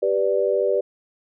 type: chord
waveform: sine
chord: G major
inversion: none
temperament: equal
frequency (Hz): 392 / 493.9 / 587.3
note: G4 / B4 / D5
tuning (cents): 0 / 0 / 0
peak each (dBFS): -22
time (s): 0.02-0.81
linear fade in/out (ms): 10
effects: none